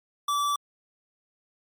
sine tone with hard clipping, 1158 Hz, D6, 25 cents flat, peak -25 dBFS, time 0.28-0.56 s, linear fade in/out 5 ms, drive 18 dB, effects MP3 96 kbps

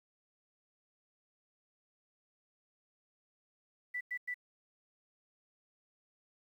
sine tone bursts, 1975.5 Hz, B6, in tune, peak -35 dBFS, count 3, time 3.94-4.343 s, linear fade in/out 10 ms, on 69 ms, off 98 ms, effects 11-bit

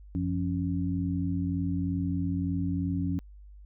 sine tone cluster, 91.2 / 174.4 / 276.6 Hz, F#2 / F3 / C#4, -24 / -2 / -4 cents, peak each -31 dBFS, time 0.15-3.19 s, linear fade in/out 0 ms, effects added 50 Hz sine -46 dBFS peak until 3.65 s

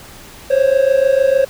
triangle tone pair together, 525 / 551.6 Hz, C5 / C#5, +6 / -9 cents, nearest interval minor second, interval 85 cents, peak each -11 dBFS, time 0.5-1.45 s, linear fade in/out 10 ms, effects pink hiss -38 dBFS RMS until 1.49 s

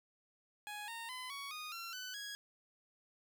15% pulse tone with pitch steps, 834 / 920.1 / 1015 / 1119.7 / 1235.2 / 1362.7 / 1503.3 / 1658.4 Hz, G#5 / A#5 / B5 / C#6 / D#6 / F6 / F#6 / G#6, +7 / -23 / +47 / +17 / -13 / -43 / +27 / -3 cents, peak -37 dBFS, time 0.67-2.35 s, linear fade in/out 0 ms, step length 210 ms, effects none

